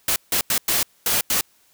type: noise bursts at uneven times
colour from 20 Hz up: white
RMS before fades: -20 dBFS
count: 6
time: 0.08-0.16 / 0.32-0.41 / 0.5-0.58 / 0.68-0.83 / 1.06-1.21 / 1.3-1.41 s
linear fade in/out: 2 ms
effects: white hiss -59 dBFS RMS until 1.73 s